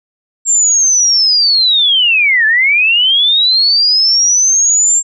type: linear two-way sweep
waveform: sine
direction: down then up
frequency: 7459 to 1715 to 7459 Hz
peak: -7 dBFS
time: 0.45-5.03 s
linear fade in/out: 50 ms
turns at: 2.46 s
effects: none